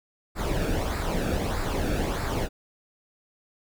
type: noise with flanger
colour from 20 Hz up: brown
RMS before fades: -27 dBFS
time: 0.35-2.49 s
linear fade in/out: 50 ms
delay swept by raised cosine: 0.32 to 1.01 ms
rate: 1.6 Hz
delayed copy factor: -0.6
effects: none

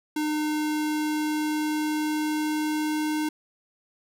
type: tone with pitch glide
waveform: square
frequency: 304.1 to 306 Hz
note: D#4 to D#4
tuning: -40 to -29 cents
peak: -25 dBFS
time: 0.16-3.29 s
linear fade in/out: 5 ms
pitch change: +11 cents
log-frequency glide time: 0.44-2.95 s
effects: none

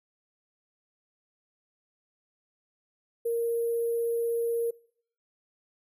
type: tone with sample-and-hold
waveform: sine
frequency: 466.2 Hz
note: A#4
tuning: in tune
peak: -25 dBFS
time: 3.25-4.71 s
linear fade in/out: 10 ms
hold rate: 11025 Hz
effects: noise-tail reverb RT60 0.6 s tail -24 dB re dry

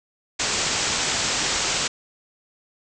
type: low-pass noise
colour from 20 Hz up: white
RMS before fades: -24 dBFS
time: 0.39-1.88 s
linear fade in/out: 10 ms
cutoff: 7900 Hz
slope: 96 dB/octave
effects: none

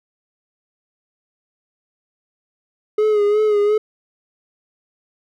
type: tone with vibrato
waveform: triangle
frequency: 420 Hz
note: G#4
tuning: 19 cents sharp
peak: -11 dBFS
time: 2.98-3.78 s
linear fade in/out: 5 ms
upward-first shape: sine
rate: 2.8 Hz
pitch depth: 45 cents each way
effects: none

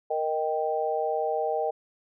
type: chord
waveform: sine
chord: Eb major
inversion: second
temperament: equal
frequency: 466.2 / 622.3 / 784 Hz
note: Bb4 / Eb5 / G5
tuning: 0 / 0 / 0 cents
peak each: -29 dBFS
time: 0.1-1.71 s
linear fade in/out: 10 ms
effects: none

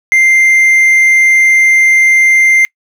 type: tone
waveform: triangle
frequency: 2093 Hz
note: C7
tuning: in tune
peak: -3 dBFS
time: 0.12-2.65 s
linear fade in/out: 0 ms
effects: noise-tail reverb RT60 0.1 s tail -26 dB re dry

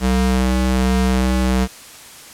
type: ring-modulated tone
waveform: 45% pulse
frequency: 127.7 Hz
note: C3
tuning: 42 cents flat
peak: -11 dBFS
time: 0-1.68 s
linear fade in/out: 50 ms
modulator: 64.5 Hz
effects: white hiss -39 dBFS RMS until 2.33 s + low-pass 11000 Hz 12 dB/octave

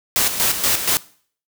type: noise with tremolo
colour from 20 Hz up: white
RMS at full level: -17 dBFS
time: 0.16-0.97 s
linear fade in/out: 0 ms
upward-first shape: square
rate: 4.2 Hz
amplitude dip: 60%
effects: noise-tail reverb RT60 0.5 s tail -20 dB re dry

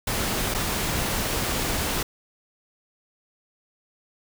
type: noise with dropouts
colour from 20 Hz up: pink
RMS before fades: -26 dBFS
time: 0.07-2.03 s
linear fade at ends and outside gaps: 5 ms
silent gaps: 0.542-0.546 s
effects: none

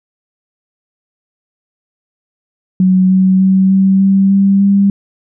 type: tone with pitch steps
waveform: sine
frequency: 186 / 188.05 / 190.13 / 192.23 / 194.35 / 196.49 / 198.66 Hz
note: F#3 / F#3 / F#3 / G3 / G3 / G3 / G3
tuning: +9 / +28 / +47 / -34 / -15 / +4 / +23 cents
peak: -6 dBFS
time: 2.8-4.9 s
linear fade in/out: 2 ms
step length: 300 ms
effects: none

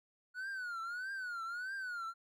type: tone with vibrato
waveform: triangle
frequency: 1459 Hz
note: F#6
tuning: 25 cents flat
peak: -37 dBFS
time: 0.34-2.14 s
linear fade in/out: 50 ms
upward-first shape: triangle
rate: 1.6 Hz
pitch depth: 170 cents each way
effects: none

